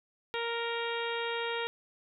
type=harmonic tone; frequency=466.2 Hz; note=A#4; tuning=in tune; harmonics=1 / 2 / 3 / 4 / 5 / 6 / 7 / 8; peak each=-35 / -38 / -40 / -41 / -42 / -43 / -43 / -44 dBFS; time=0.34-1.67 s; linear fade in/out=0 ms; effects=none